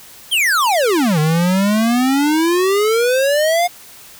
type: exponential two-way sweep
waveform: square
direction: down then up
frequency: 3322 to 150.5 to 719 Hz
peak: -13 dBFS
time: 0.31-3.68 s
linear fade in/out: 20 ms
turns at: 1.19 s
effects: white hiss -40 dBFS RMS until 4.19 s